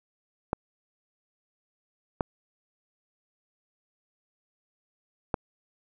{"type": "clicks", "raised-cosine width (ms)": 1, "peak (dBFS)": -11, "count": 3, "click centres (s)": [0.531, 2.208, 5.342], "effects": []}